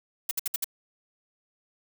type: noise bursts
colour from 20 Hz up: blue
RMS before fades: -27 dBFS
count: 5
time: 0.29-0.644 s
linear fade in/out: 5 ms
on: 22 ms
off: 61 ms
effects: none